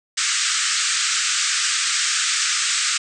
white band-pass noise, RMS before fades -21 dBFS, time 0.17-2.98 s, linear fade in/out 10 ms, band 1200 to 8400 Hz, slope 96 dB/octave, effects none

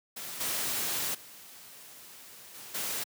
white noise with level steps, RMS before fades -40 / -32 / -50 / -46 / -34 dBFS, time 0.16-3.04 s, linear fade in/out 10 ms, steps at 0.4 / 1.14 / 2.54 / 2.74 s, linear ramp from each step 10 ms, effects high-pass 100 Hz 12 dB/octave

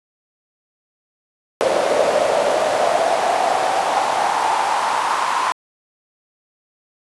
brown noise with high-pass filter sweep, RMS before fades -18 dBFS, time 1.61-5.52 s, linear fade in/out 0 ms, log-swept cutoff 540 to 1000 Hz, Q 4.8, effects resampled to 24000 Hz

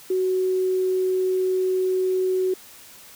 sine tone, 372.5 Hz, F#4, 12 cents sharp, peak -19 dBFS, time 0.1-2.54 s, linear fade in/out 5 ms, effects white hiss -46 dBFS RMS until 3.15 s

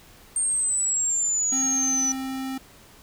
sine exponential sweep, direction down, 8710 to 5920 Hz, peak -21 dBFS, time 0.36-2.12 s, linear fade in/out 2 ms
square tone, 264.5 Hz, C4, 19 cents sharp, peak -29 dBFS, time 1.52-2.58 s, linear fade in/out 5 ms
effects pink hiss -51 dBFS RMS until 3.02 s

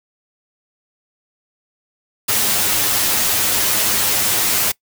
white noise with comb filter, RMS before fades -17 dBFS, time 2.28-4.72 s, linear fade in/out 10 ms, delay 9.6 ms, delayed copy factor +0.85, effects noise-tail reverb RT60 0.1 s tail -23 dB re dry

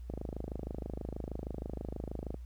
click train, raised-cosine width 2 ms, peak -25 dBFS, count 60, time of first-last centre 0.1-2.343 s, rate 26.3 Hz, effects added 60 Hz sine -42 dBFS peak until 2.45 s + pink hiss -70 dBFS RMS until 2.45 s

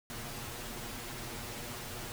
pink noise with comb filter, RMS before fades -42 dBFS, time 0.1-2.12 s, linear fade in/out 0 ms, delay 8.4 ms, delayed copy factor +0.85, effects none

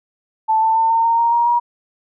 sine tone with pitch steps, 880 / 890.2 / 900.6 / 911 / 921.6 / 932.3 / 943.2 / 954.1 Hz, A5 / A5 / A5 / A#5 / A#5 / A#5 / A#5 / A#5, 0 / +20 / +40 / -40 / -20 / 0 / +20 / +40 cents, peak -12 dBFS, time 0.48-1.6 s, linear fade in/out 20 ms, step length 140 ms, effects none

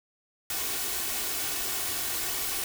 white noise with comb filter, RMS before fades -31 dBFS, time 0.5-2.64 s, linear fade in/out 2 ms, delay 2.7 ms, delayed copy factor +0.55, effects none

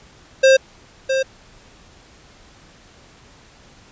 square tone with echo, 531 Hz, C5, 25 cents sharp, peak -9 dBFS, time 0.43-0.57 s, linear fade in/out 10 ms, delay 660 ms, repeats 1, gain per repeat -8 dB, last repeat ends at 1.23 s, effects pink hiss -48 dBFS RMS until 3.91 s + resampled to 16000 Hz

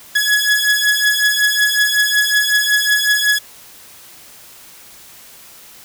sawtooth beating tone pair, 1683 / 1688.4 Hz, G#6 / G#6, +23 / +28 cents, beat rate 5.4 Hz, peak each -12 dBFS, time 0.15-3.39 s, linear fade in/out 10 ms, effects white hiss -41 dBFS RMS until 5.84 s

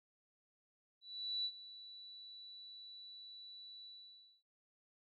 sine tone with ADSR envelope, 3951 Hz, B7, in tune, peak -35 dBFS, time 1.01-4.43 s, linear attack 440 ms, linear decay 59 ms, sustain -16 dB, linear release 580 ms, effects none

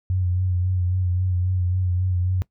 sine tone with vibrato, 91 Hz, F#2, 28 cents flat, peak -19 dBFS, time 0.1-2.42 s, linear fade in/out 0 ms, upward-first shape sine, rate 3.7 Hz, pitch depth 38 cents each way, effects noise-tail reverb RT60 0.1 s tail -20 dB re dry

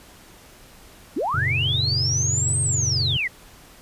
sine linear two-way sweep, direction up then down, 220 to 8500 to 1857 Hz, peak -21 dBFS, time 1.16-3.28 s, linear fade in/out 10 ms, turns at 2.61 s
triangle chord, F# major, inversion none, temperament equal, 92.5 / 116.54 / 138.59 Hz, F#2 / A#2 / C#3, 0 / 0 / 0 cents, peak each -25 dBFS, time 1.34-3.17 s, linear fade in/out 5 ms
effects pink hiss -48 dBFS RMS until 3.81 s + resampled to 32000 Hz

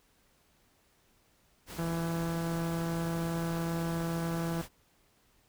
pink noise, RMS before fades -44 dBFS, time 1.66-4.69 s, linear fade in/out 50 ms
harmonic tone, 166.7 Hz, E3, 20 cents sharp, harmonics 1 / 2 / 3 / 4 / 5 / 6 / 7 / 8 / 9 / 10, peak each -32 / -38 / -42 / -44 / -46 / -48 / -49 / -50 / -51 / -52 dBFS, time 1.78-4.62 s, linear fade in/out 10 ms
effects pink hiss -68 dBFS RMS until 5.48 s

